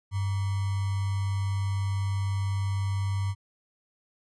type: tone with sample-and-hold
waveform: sine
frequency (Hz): 98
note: G2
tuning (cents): 0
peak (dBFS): -25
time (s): 0.11-3.35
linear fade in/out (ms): 50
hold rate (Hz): 1050
effects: resampled to 24000 Hz

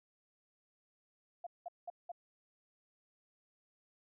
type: tone bursts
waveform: sine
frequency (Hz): 698.5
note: F5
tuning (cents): 0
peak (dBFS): -40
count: 4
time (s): 1.44-2.118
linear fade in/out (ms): 5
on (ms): 27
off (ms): 190
effects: none

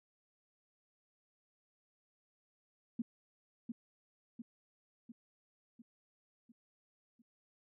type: tone with echo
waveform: sine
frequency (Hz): 233.1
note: A#3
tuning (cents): 0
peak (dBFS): -33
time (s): 2.99-3.02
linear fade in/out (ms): 5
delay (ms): 700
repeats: 6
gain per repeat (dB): -5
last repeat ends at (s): 7.22
effects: none

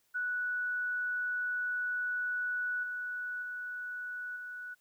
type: tone with level steps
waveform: sine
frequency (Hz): 1476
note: F#6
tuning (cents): -5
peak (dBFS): -31 / -35 / -37 / -40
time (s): 0.14-4.75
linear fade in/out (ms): 20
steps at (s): 2.83 / 3.42 / 4.36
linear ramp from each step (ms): 5
effects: white hiss -73 dBFS RMS until 4.8 s

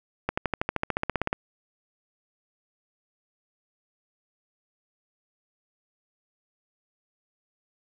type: accelerating click train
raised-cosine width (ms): 0.5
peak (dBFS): -10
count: 16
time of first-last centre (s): 0.29-1.329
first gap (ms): 85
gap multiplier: 0.97
effects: none

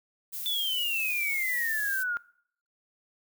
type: noise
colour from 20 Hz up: violet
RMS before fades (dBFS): -36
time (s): 0.32-2.04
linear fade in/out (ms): 20
type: exponential sweep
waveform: sine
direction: down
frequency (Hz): 3520 to 1400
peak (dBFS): -27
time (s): 0.46-2.17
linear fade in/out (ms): 0
effects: noise-tail reverb RT60 0.6 s tail -22 dB re dry

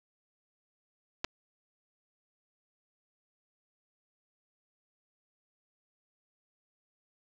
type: clicks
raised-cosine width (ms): 0.2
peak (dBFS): -15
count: 2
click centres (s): 1.244 / 1.247
effects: low-pass 6000 Hz 12 dB/octave + 8-bit

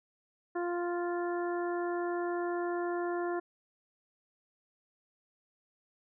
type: harmonic tone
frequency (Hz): 349.2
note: F4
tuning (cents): 0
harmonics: 1 / 2 / 3 / 4 / 5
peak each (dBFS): -32 / -38 / -42 / -44 / -46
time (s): 0.55-3.4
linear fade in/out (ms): 10
effects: none

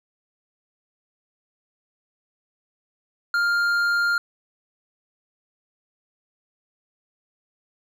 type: tone with hard clipping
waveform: sine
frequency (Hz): 1402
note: F6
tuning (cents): +6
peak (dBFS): -20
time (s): 3.34-4.18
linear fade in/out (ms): 2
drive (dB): 6
effects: none

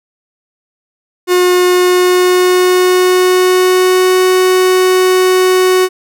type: tone with pitch glide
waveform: 45% pulse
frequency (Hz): 360.9 to 370.2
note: F#4 to F#4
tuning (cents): -43 to +1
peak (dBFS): -7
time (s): 1.27-5.89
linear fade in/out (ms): 50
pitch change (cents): +44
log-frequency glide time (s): 1.65-4.22
effects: none

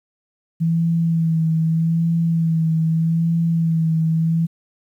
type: tone with vibrato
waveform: sine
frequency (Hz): 163.8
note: E3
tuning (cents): -11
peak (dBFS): -15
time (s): 0.6-4.47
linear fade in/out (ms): 20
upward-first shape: sine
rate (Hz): 0.81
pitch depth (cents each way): 31
effects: 9-bit

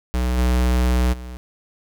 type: tone with level steps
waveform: square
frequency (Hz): 61.9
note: B1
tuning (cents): +5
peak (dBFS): -19 / -16 / -32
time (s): 0.14-1.37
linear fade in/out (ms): 0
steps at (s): 0.37 / 1.12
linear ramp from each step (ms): 20
effects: none

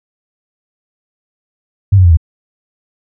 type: tone with pitch steps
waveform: sine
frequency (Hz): 99.2 / 92.56 / 86.36 / 80.58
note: G2 / F#2 / F2 / E2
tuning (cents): +21 / +1 / -19 / -39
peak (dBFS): -3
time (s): 1.92-2.172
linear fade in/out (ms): 10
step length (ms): 63
effects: none

